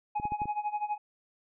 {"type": "tone with tremolo", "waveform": "triangle", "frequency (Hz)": 837, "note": "G#5", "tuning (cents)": 13, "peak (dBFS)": -25, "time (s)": [0.15, 0.98], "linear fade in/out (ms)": 10, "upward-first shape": "sine", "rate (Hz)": 12, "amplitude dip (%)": 85}
{"type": "clicks", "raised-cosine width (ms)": 3, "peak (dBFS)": -27, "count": 5, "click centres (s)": [0.199, 0.254, 0.321, 0.418, 0.456]}
{"effects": ["resampled to 8000 Hz"]}